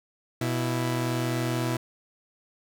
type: tone pair together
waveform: sawtooth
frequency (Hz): 123.47 / 329.6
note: B2 / E4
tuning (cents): 0 / 0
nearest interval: octave + perfect fourth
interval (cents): 1700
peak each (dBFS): -23 / -26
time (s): 0.41-1.77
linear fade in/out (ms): 5
effects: none